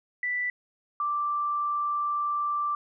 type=tone pair in turn; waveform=sine; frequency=1975.5 / 1174.6 Hz; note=B6 / D6; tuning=0 / 0 cents; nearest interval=major sixth; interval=900 cents; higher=first; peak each=-26 / -25 dBFS; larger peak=second; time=0.23-0.5 / 1-2.75 s; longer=second; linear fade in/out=2 ms; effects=none